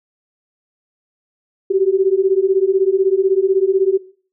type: beating tone pair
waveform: sine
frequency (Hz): 375.1 / 391.1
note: F#4 / G4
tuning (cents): +24 / -4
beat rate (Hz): 16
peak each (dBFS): -15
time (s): 1.7-3.98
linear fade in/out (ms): 10
effects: noise-tail reverb RT60 0.4 s tail -17 dB re dry